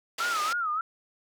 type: band-pass noise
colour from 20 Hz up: white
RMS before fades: -35 dBFS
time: 0.18-0.53 s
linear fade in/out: 5 ms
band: 410 to 5000 Hz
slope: 12 dB/octave
type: tone with vibrato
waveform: sine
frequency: 1318.5 Hz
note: E6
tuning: in tune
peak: -26 dBFS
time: 0.2-0.81 s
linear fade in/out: 2 ms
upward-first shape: sine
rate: 3.4 Hz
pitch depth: 150 cents each way
effects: none